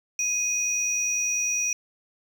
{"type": "tone pair together", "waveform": "triangle", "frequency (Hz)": [2489, 5795], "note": ["D#7", "F#8"], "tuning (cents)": [0, -37], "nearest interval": "octave + minor third", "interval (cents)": 1463, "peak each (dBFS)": [-28, -23], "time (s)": [0.19, 1.73], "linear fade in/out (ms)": 2, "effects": []}